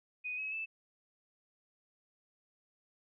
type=tone with pitch steps; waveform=sine; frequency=2489 / 2560 / 2634 Hz; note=D#7 / D#7 / E7; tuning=0 / +49 / -2 cents; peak=-36 dBFS; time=0.24-0.66 s; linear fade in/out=20 ms; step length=140 ms; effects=none